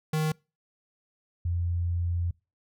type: tone pair in turn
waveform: square / sine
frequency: 155.8 / 86.49 Hz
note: D#3 / F2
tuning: +3 / -16 cents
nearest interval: minor seventh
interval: 1019 cents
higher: first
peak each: -25 dBFS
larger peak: neither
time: 0.13-0.32 / 1.45-2.31 s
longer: second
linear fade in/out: 5 ms
effects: noise-tail reverb RT60 0.3 s tail -26 dB re dry